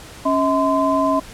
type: tone cluster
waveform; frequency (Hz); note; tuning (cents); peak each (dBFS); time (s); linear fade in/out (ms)
sine; 276.9 / 641 / 1028; C#4 / E5 / C6; -2 / -49 / -31; -19; 0.25-1.2; 10
effects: pink hiss -39 dBFS RMS until 1.33 s + low-pass 11000 Hz 12 dB/octave